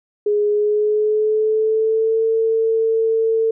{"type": "tone with pitch glide", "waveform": "sine", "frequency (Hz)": [415.9, 448.3], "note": ["G#4", "A4"], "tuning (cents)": [2, 32], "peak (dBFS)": -14, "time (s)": [0.26, 3.51], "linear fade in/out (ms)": 5, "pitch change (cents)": 130, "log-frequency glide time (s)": [0.49, 2.22], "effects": []}